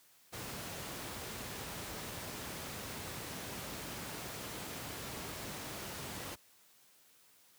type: noise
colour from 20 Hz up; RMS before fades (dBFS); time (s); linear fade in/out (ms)
pink; -43; 0.32-6.36; 20
effects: white hiss -65 dBFS RMS until 7.58 s + high-pass 80 Hz 12 dB/octave